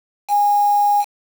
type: tone with quantisation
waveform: sine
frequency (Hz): 820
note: G#5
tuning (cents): -22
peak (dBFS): -12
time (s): 0.28-1.05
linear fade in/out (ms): 50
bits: 5
effects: none